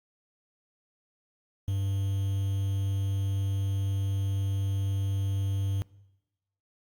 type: tone with quantisation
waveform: triangle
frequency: 98 Hz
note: G2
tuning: in tune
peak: -24 dBFS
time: 1.68-5.82 s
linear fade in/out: 0 ms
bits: 8
effects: noise-tail reverb RT60 1.0 s tail -23 dB re dry + Opus 48 kbps